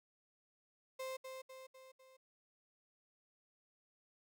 35% pulse tone with echo, 523 Hz, C5, 1 cent flat, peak -40 dBFS, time 0.99-1.17 s, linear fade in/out 10 ms, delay 250 ms, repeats 4, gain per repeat -5 dB, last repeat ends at 2.17 s, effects none

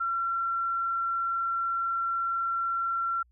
sine tone, 1361 Hz, F6, 45 cents flat, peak -26 dBFS, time 0-3.23 s, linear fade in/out 10 ms, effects added 60 Hz sine -60 dBFS peak until 3.31 s

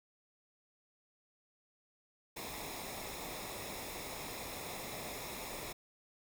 pink noise with comb filter, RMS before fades -44 dBFS, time 2.36-5.73 s, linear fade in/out 10 ms, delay 0.66 ms, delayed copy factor -0.6, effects none

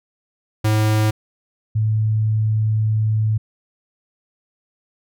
square / sine tone pair in turn, 107.9 / 108.78 Hz, A2 / A2, -33 / -19 cents, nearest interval unison, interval 14 cents, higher second, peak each -15 dBFS, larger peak neither, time 0.64-1.11 / 1.75-3.38 s, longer second, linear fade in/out 10 ms, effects none

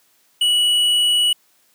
sine tone with hard clipping, 2937 Hz, F#7, 13 cents flat, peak -15 dBFS, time 0.41-1.33 s, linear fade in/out 5 ms, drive 7 dB, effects white hiss -59 dBFS RMS until 1.74 s + high-pass 150 Hz 12 dB/octave

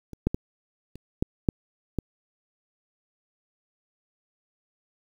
clicks, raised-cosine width 3 ms, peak -26 / -9 / -14 / -29 / -10 / -7 / -13 dBFS, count 7, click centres 0.133 / 0.27 / 0.345 / 0.956 / 1.225 / 1.488 / 1.987 s, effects 8-bit

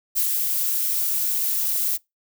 violet noise with ADSR envelope, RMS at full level -20 dBFS, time 0.15-1.98 s, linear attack 29 ms, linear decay 100 ms, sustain -3 dB, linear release 30 ms, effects noise-tail reverb RT60 0.2 s tail -25 dB re dry

